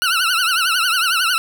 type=tone with vibrato; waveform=20% pulse; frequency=1406 Hz; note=F6; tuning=11 cents sharp; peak=-10 dBFS; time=0.02-1.38 s; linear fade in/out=0 ms; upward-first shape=triangle; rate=11 Hz; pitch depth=160 cents each way; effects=none